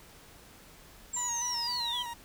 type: linear sweep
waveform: sine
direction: down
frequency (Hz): 7490 to 3056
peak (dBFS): -31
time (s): 1.13-2.03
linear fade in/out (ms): 10
type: tone with vibrato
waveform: 40% pulse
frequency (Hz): 959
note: A#5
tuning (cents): +49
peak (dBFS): -36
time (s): 1.16-2.14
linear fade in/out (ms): 10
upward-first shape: square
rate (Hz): 3.9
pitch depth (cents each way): 33
effects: pink hiss -54 dBFS RMS until 2.24 s